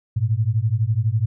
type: beating tone pair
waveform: sine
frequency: 104.8 / 116.8 Hz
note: G#2 / A#2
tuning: +16 / +4 cents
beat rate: 12 Hz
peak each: -20 dBFS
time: 0.16-1.26 s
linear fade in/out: 10 ms
effects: none